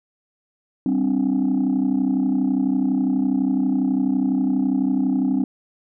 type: chord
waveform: sine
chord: G suspended fourth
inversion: none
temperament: equal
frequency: 196 / 261.6 / 293.7 Hz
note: G3 / C4 / D4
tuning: 0 / 0 / 0 cents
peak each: -22 / -18 / -22 dBFS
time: 0.86-5.44 s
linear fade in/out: 2 ms
effects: tanh soft clip ceiling -13 dBFS